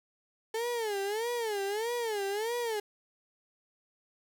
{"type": "tone with vibrato", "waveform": "35% pulse", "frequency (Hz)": 435.7, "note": "A4", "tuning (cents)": -17, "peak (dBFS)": -29, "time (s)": [0.54, 2.8], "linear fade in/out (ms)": 5, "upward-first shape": "sine", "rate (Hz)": 1.6, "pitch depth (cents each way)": 180, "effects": ["11-bit"]}